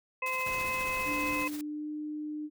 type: harmonic tone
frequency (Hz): 515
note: C5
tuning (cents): -28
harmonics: 1 / 2 / 4 / 5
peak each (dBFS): -40 / -34 / -38 / -33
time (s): 0.22-1.48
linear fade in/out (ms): 5
type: noise with tremolo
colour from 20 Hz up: white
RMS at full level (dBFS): -42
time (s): 0.26-1.61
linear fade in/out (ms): 2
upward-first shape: triangle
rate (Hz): 15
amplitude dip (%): 65
type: noise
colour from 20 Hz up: pink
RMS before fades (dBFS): -43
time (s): 0.46-1.45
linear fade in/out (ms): 5
type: tone with pitch glide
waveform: sine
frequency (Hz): 293.7 to 302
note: D4 to D4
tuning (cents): 0 to +48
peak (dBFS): -34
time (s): 1.05-2.5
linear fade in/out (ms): 50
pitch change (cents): +48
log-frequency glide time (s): 1.18-1.9
effects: none